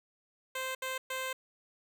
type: tone bursts at uneven times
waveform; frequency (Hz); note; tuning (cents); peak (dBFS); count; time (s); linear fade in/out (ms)
10% pulse; 521; C5; -7; -26; 3; 0.55-0.75 / 0.82-0.98 / 1.1-1.33; 5
effects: none